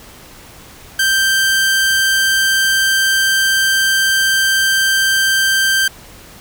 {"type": "tone", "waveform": "sawtooth", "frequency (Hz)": 1568, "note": "G6", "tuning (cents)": 0, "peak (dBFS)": -8, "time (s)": [0.99, 5.88], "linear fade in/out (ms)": 5, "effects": ["pink hiss -39 dBFS RMS until 6.4 s"]}